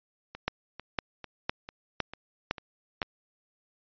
two click trains, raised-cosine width 0.3 ms, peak -11 / -24 dBFS, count 6 / 7, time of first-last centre 0.48-3.018 / 0.35-3.029 s, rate 1.97 / 2.24 Hz, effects resampled to 11025 Hz

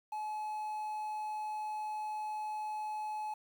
triangle tone with quantisation, 854 Hz, G#5, 48 cents sharp, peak -34 dBFS, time 0.12-3.34 s, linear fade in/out 5 ms, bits 10, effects none

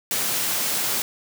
white high-pass noise, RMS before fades -24 dBFS, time 0.11-1.02 s, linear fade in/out 0 ms, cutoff 100 Hz, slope 48 dB/octave, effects none

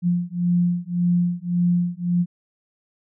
sine beating tone pair, 174.61 / 176.41 Hz, F3 / F3, 0 / +18 cents, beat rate 1.8 Hz, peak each -21 dBFS, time 0.02-2.26 s, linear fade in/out 50 ms, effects none

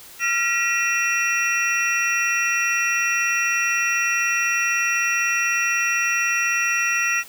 sine tone cluster, 1376 / 1918 / 2430 / 2706 / 5720 Hz, F6 / A#6 / D#7 / E7 / F8, -26 / +49 / -42 / +45 / +41 cents, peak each -26 / -23 / -28 / -23 / -28 dBFS, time 0.19-7.24 s, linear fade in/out 50 ms, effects white hiss -43 dBFS RMS until 7.28 s

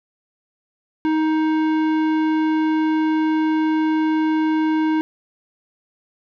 sine tone with tanh clipping, 313.7 Hz, D#4, 14 cents sharp, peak -18 dBFS, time 1.05-5.01 s, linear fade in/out 0 ms, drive 15 dB, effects none

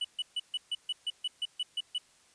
triangle tone bursts, 2960 Hz, F#7, in tune, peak -28 dBFS, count 12, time 0.01-1.982 s, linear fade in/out 5 ms, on 36 ms, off 140 ms, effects white hiss -63 dBFS RMS until 2.34 s + resampled to 22050 Hz

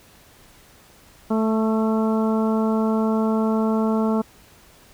harmonic tone with a mistuned harmonic, 220 Hz, A3, in tune, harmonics 1 / 2 / 3 / 4 / 5 / 6, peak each -19 / -25 / -29 / -31 / -33 / -35 dBFS, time 1.3-4.22 s, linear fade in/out 10 ms, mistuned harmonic 6, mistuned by +25 cents, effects pink hiss -51 dBFS RMS until 4.93 s

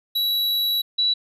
square / sine tone pair in turn, 3915 / 3930 Hz, B7 / B7, -16 / -9 cents, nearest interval unison, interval 7 cents, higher second, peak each -20 / -17 dBFS, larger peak second, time 0.15-0.82 / 0.98-1.14 s, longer first, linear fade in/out 10 ms, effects resampled to 32000 Hz

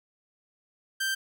sawtooth tone, 1568 Hz, G6, in tune, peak -23 dBFS, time 1-1.15 s, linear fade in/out 10 ms, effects none

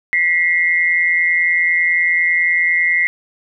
sine tone pair together, 1952 / 2122 Hz, B6 / C7, -21 / +24 cents, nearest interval minor second, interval 145 cents, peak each -15 dBFS, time 0.13-3.07 s, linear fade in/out 0 ms, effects none

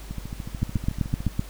two click trains, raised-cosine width 5 ms, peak -10 / -20 dBFS, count 7 / 17, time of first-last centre 0.63-1.394 / 0.11-1.278 s, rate 7.85 / 13.7 Hz, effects added 50 Hz sine -38 dBFS peak until 1.49 s + pink hiss -46 dBFS RMS until 1.49 s

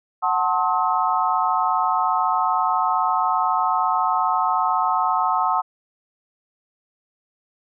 sine chord, F# diminished seventh, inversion none, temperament just, 740 / 888 / 1065.6 / 1278.7 Hz, F#5 / A5 / C6 / Eb6, 0 / +16 / +31 / +47 cents, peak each -23 dBFS, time 0.22-5.62 s, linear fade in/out 20 ms, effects none

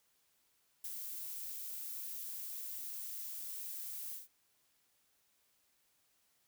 violet noise with ADSR envelope, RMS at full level -42 dBFS, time 0.84-4.28 s, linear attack 6 ms, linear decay 47 ms, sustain -2 dB, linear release 150 ms, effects white hiss -75 dBFS RMS until 6.47 s

